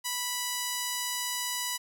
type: tone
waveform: 5% pulse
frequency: 985 Hz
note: B5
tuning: 5 cents flat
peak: -18 dBFS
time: 0.04-1.78 s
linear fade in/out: 20 ms
effects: none